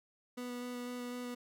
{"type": "tone with vibrato", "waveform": "30% pulse", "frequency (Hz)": 245.7, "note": "B3", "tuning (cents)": -9, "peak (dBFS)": -37, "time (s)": [0.37, 1.35], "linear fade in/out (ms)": 10, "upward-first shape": "square", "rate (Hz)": 4, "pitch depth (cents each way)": 8, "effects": []}